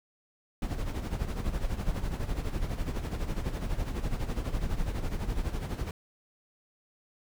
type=noise with tremolo; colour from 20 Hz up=brown; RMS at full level=-29 dBFS; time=0.62-5.91 s; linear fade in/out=2 ms; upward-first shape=sine; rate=12 Hz; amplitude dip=65%; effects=none